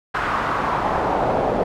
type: noise with band-pass filter sweep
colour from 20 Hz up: brown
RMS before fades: -21 dBFS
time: 0.14-1.64 s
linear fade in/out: 10 ms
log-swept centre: 1400 to 610 Hz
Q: 2.2
effects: none